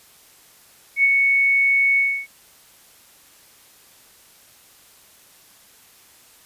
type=tone with ADSR envelope; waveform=sine; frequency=2217 Hz; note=C#7; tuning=in tune; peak=-11 dBFS; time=0.96-2.27 s; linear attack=77 ms; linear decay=32 ms; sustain=-3 dB; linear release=290 ms; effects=white hiss -51 dBFS RMS until 6.45 s + resampled to 32000 Hz